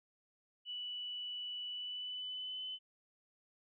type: tone with pitch glide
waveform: sine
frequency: 2960 to 3027 Hz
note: F#7 to F#7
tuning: 0 to +39 cents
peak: -40 dBFS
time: 0.65-2.79 s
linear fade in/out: 50 ms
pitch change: +39 cents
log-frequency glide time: 1.69-2.64 s
effects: none